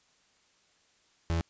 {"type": "tone", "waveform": "35% pulse", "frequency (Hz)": 83.3, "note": "E2", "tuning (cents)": 19, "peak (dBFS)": -25, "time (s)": [1.3, 1.41], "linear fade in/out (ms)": 0, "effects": ["white hiss -67 dBFS RMS until 1.49 s", "resampled to 16000 Hz"]}